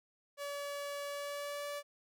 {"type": "tone with pitch glide", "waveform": "sawtooth", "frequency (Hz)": [571, 578.3], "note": ["D5", "D5"], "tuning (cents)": [-49, -27], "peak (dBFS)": -35, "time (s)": [0.37, 1.83], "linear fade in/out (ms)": 50, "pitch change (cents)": 22, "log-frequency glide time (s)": [1.07, 1.68], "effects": []}